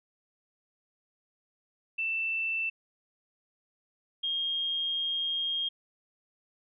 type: tone pair in turn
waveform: sine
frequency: 2665 / 3234 Hz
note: E7 / G#7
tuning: +18 / -47 cents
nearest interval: minor third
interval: 335 cents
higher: second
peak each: -28 dBFS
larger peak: neither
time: 1.98-2.7 / 4.23-5.69 s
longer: second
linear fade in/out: 10 ms
effects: none